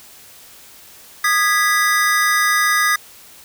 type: chord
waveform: square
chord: G# minor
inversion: second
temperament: equal with one note detuned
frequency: 1228.8 / 1661.2 / 1975.5 Hz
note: D#6 / G#6 / B6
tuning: -22 / 0 / 0 cents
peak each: -19 dBFS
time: 1.24-2.96 s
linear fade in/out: 5 ms
effects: white hiss -43 dBFS RMS until 3.44 s